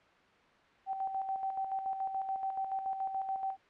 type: tone with tremolo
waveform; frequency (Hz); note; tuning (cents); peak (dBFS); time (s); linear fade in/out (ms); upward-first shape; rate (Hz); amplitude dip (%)
sine; 772; G5; -27; -31; 0.86-3.57; 50; square; 7; 50
effects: white hiss -62 dBFS RMS until 3.69 s + low-pass 2000 Hz 12 dB/octave